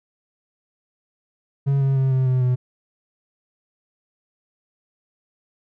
triangle tone with pitch steps, 138.59 / 135.89 / 133.25 / 130.66 / 128.12 / 125.63 Hz, C#3 / C#3 / C3 / C3 / C3 / B2, 0 / -34 / +32 / -2 / -36 / +30 cents, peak -14 dBFS, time 1.66-2.56 s, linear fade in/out 20 ms, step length 150 ms, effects none

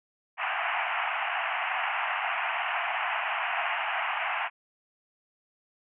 pink band-pass noise, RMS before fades -30 dBFS, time 0.37-4.5 s, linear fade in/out 50 ms, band 670 to 2900 Hz, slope 96 dB/octave, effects none

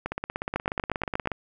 two click trains, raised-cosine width 0.5 ms, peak -14 / -11 dBFS, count 22 / 7, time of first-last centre 0.06-1.317 / 0.56-1.273 s, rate 16.7 / 8.41 Hz, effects none

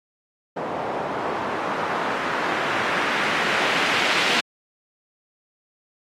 white noise with low-pass filter sweep, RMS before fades -24 dBFS, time 0.56-4.41 s, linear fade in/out 10 ms, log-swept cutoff 730 to 2900 Hz, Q 1.2, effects high-pass 200 Hz 12 dB/octave + AAC 48 kbps

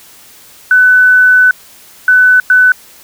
sine tone bursts at uneven times, 1500 Hz, F#6, 23 cents sharp, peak -3 dBFS, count 3, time 0.71-1.51 / 2.08-2.4 / 2.5-2.72 s, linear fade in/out 2 ms, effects white hiss -39 dBFS RMS until 3.03 s

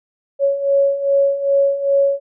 sine beating tone pair, 554.4 / 556.9 Hz, C#5 / C#5, 0 / +8 cents, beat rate 2.5 Hz, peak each -19 / -14 dBFS, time 0.39-2.2 s, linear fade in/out 50 ms, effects none

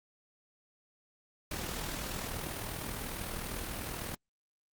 pink noise with amplitude modulation, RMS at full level -36 dBFS, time 1.51-4.15 s, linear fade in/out 5 ms, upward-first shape sine, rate 40 Hz, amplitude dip 50%, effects Opus 48 kbps

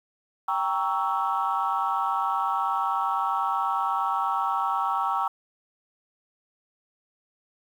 sine chord, G diminished seventh, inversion none, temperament equal with one note detuned, 784 / 932.3 / 1119.7 / 1318.5 Hz, G5 / Bb5 / Db6 / Fb6, 0 / 0 / +17 / 0 cents, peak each -28 dBFS, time 0.48-5.28 s, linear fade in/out 5 ms, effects tanh soft clip ceiling -15 dBFS + 9-bit

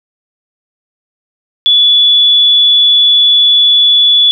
sine tone, 3432 Hz, A7, 44 cents flat, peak -4 dBFS, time 1.66-4.31 s, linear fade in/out 0 ms, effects none

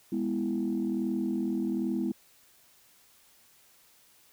sine chord, E major, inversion first, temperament just, 206 / 247.2 / 329.6 Hz, G#3 / B3 / E4, -14 / +2 / 0 cents, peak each -31 dBFS, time 0.12-2.12 s, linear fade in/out 5 ms, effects tanh soft clip ceiling -20 dBFS + white hiss -61 dBFS RMS until 4.32 s

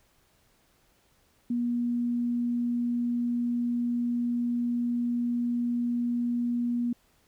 sine tone, 240 Hz, B3, 49 cents flat, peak -25 dBFS, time 1.5-6.93 s, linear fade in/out 5 ms, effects pink hiss -66 dBFS RMS until 7.27 s

